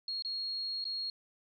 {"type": "tone with dropouts", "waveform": "sine", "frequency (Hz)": 4288, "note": "C8", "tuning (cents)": 42, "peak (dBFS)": -34, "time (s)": [0.08, 1.1], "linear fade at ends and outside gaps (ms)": 2, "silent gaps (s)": [[0.223, 0.248], [0.842, 0.852]], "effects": []}